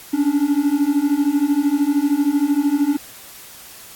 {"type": "beating tone pair", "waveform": "triangle", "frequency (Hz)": [279.6, 292.6], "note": ["C#4", "D4"], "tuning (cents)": [15, -6], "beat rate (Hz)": 13, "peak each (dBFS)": [-17, -15], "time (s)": [0.13, 2.97], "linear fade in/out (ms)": 10, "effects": ["white hiss -40 dBFS RMS until 3.95 s", "AAC 64 kbps"]}